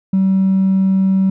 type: tone with hard clipping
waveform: sine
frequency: 191.3 Hz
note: G3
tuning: 42 cents flat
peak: -11 dBFS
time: 0.13-1.3 s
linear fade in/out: 5 ms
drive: 1 dB
effects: none